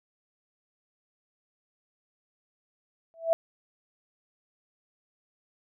sine tone with exponential growth, 659.3 Hz, E5, in tune, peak -16 dBFS, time 3.14-3.33 s, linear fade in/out 0 ms, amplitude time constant 40 ms, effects none

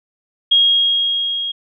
sine tone with level ramp, 3271 Hz, G#7, 27 cents flat, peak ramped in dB -8 to -20 dBFS, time 0.51-1.52 s, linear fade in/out 10 ms, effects none

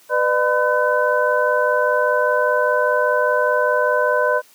sine tone cluster, 497 / 602 / 1007 / 1515 Hz, B4 / D5 / B5 / F#6, +11 / +43 / +33 / +40 cents, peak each -20 / -19 / -21 / -21 dBFS, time 0.09-4.42 s, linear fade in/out 50 ms, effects white hiss -51 dBFS RMS until 4.54 s + high-pass 200 Hz 12 dB/octave

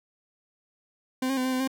40% pulse tone with pitch steps, 258.2 / 268.6 / 255.3 / 259.6 / 256.2 / 264.8 Hz, C4 / C4 / C4 / C4 / C4 / C4, -23 / +46 / -42 / -13 / -36 / +21 cents, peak -24 dBFS, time 1.22-1.676 s, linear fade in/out 5 ms, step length 76 ms, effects none

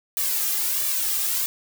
blue noise with flanger, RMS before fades -24 dBFS, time 0.17-1.46 s, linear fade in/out 0 ms, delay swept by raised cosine 1.7 to 2.51 ms, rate 1.5 Hz, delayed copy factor +0.95, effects none

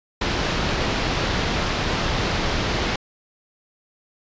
pink low-pass noise, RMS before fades -23 dBFS, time 0.21-2.96 s, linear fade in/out 5 ms, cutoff 5200 Hz, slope 24 dB/octave, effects resampled to 16000 Hz

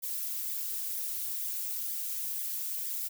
violet noise with flanger, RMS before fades -35 dBFS, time 0.02-3.09 s, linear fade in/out 20 ms, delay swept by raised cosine 0.71 to 5.91 ms, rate 2.1 Hz, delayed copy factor -0.9, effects none

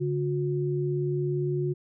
sine tone pair together, 143.1 / 360.6 Hz, D3 / F#4, -45 / -45 cents, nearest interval octave + major third, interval 1600 cents, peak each -27 / -28 dBFS, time 0-1.74 s, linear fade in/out 20 ms, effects none

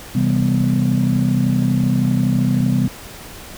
sine chord, C major seventh, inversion none, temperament equal with one note detuned, 130.81 / 163.39 / 196 / 246.9 Hz, C3 / E3 / G3 / B3, 0 / -15 / 0 / 0 cents, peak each -17 / -21 / -18 / -18 dBFS, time 0.15-2.88 s, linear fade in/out 5 ms, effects tanh soft clip ceiling -7 dBFS + pink hiss -36 dBFS RMS until 3.57 s

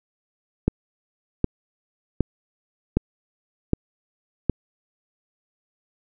click train, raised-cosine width 3 ms, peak -5 dBFS, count 6, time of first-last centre 0.68-4.497 s, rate 1.31 Hz, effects none

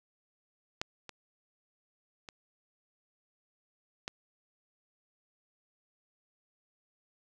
clicks, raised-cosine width 0.2 ms, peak -15 / -26 / -27 / -19 dBFS, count 4, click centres 0.815 / 1.093 / 2.288 / 4.079 s, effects none

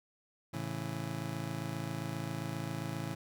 30% pulse chord, A major, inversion none, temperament just, 110 / 137.5 / 165 Hz, A2 / C#3 / E3, 0 / -14 / +2 cents, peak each -39 / -38 / -38 dBFS, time 0.53-3.15 s, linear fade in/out 10 ms, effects none

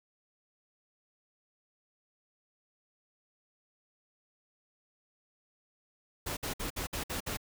pink noise bursts, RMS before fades -36 dBFS, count 7, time 6.26-7.372 s, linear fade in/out 10 ms, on 110 ms, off 57 ms, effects none

